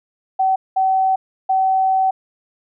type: tone bursts at uneven times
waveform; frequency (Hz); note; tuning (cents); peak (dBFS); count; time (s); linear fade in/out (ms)
sine; 762; G5; -49; -13; 3; 0.39-0.56 / 0.76-1.16 / 1.49-2.11; 10
effects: none